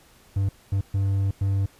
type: tone bursts at uneven times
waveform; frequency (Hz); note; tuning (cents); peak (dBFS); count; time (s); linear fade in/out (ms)
triangle; 98; G2; 0; -18; 4; 0.36-0.49 / 0.72-0.81 / 0.94-1.31 / 1.41-1.66; 5
effects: pink hiss -55 dBFS RMS until 1.79 s + resampled to 32000 Hz